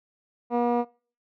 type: tone with low-pass filter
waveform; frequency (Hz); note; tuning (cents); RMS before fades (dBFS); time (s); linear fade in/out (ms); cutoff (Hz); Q
15% pulse; 240; B3; -49; -24; 0.5-0.85; 50; 950; 1.1
effects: noise-tail reverb RT60 0.4 s tail -23 dB re dry